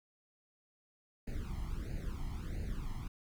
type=noise with flanger; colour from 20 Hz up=brown; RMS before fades=-39 dBFS; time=1.27-3.08 s; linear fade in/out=5 ms; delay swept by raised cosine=0.44 to 0.98 ms; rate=1.5 Hz; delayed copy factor=+0.95; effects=none